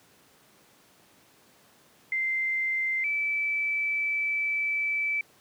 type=tone pair in turn; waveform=sine; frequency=2084 / 2313 Hz; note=C7 / D7; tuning=-7 / -27 cents; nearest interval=major second; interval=180 cents; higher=second; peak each=-25 dBFS; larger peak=neither; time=2.12-3.04 / 3.04-5.21 s; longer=second; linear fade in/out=2 ms; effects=pink hiss -59 dBFS RMS until 5.4 s + high-pass 150 Hz 12 dB/octave